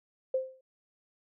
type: tone with exponential decay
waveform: sine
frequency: 522 Hz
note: C5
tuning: 4 cents flat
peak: -23 dBFS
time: 0.34-0.61 s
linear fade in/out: 5 ms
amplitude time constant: 58 ms
effects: none